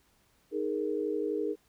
sine chord, D# suspended fourth, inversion none, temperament just, 311.1 / 414.8 / 466.7 Hz, D#4 / G#4 / A#4, 0 / -2 / +2 cents, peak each -34 / -32 / -34 dBFS, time 0.51-1.56 s, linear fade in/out 50 ms, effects pink hiss -68 dBFS RMS until 1.68 s

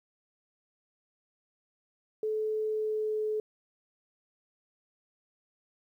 sine tone with pitch glide, 432.6 to 429.4 Hz, A4 to A4, -29 to -42 cents, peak -28 dBFS, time 2.23-3.4 s, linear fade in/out 2 ms, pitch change -13 cents, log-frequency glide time 2.63-3.25 s, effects 11-bit

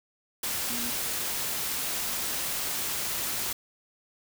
sine tone in noise, 240 Hz, B3, 49 cents flat, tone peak -37 dBFS, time 0.7-0.9 s, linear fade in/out 5 ms, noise white, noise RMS -31 dBFS, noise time 0.43-3.53 s, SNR -9 dB, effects none

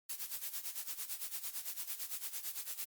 blue noise with tremolo, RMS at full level -39 dBFS, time 0.09-2.85 s, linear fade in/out 10 ms, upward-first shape sine, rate 8.9 Hz, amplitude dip 80%, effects Opus 48 kbps

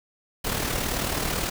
pink noise with amplitude modulation, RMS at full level -25 dBFS, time 0.44-1.5 s, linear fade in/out 10 ms, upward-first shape sine, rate 38.3 Hz, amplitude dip 50%, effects none

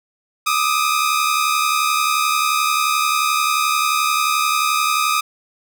sawtooth tone pair together, 1200 / 1271.4 Hz, D6 / D#6, +37 / +37 cents, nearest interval minor second, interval 100 cents, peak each -15 dBFS, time 0.46-5.21 s, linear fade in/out 10 ms, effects none

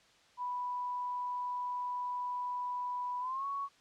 sine tone with pitch glide, 987 to 1114.3 Hz, B5 to C#6, -1 to +9 cents, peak -34 dBFS, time 0.37-3.69 s, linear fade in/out 50 ms, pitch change +210 cents, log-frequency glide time 3.2-3.46 s, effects white hiss -64 dBFS RMS until 3.8 s + low-pass 5000 Hz 12 dB/octave

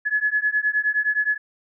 sine beating tone pair, 1698 / 1707.6 Hz, G#6 / G#6, +38 / +48 cents, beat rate 9.6 Hz, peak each -22 dBFS, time 0.05-1.38 s, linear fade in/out 20 ms, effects none

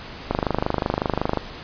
click train, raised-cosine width 1 ms, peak -6 dBFS, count 28, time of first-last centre 0.31-1.373 s, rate 25.4 Hz, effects pink hiss -37 dBFS RMS until 1.63 s + resampled to 11025 Hz

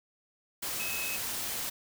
sine tone in noise, 2574 Hz, E7, 42 cents flat, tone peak -36 dBFS, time 0.79-1.17 s, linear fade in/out 10 ms, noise white, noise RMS -35 dBFS, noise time 0.62-1.7 s, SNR -4 dB, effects none

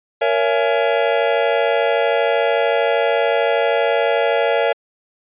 square chord, A# half-diminished seventh, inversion none, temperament just, 466.2 / 559.4 / 671.3 / 839.1 Hz, A#4 / C#5 / E5 / G#5, 0 / +16 / +31 / +18 cents, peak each -20 / -20 / -21 / -24 dBFS, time 0.21-4.73 s, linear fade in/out 10 ms, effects resampled to 8000 Hz

